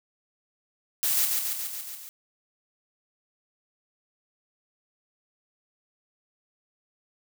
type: noise with echo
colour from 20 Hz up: blue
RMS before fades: -25 dBFS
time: 1.03-1.25 s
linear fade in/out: 0 ms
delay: 140 ms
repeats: 6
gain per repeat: -3 dB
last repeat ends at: 2.09 s
effects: none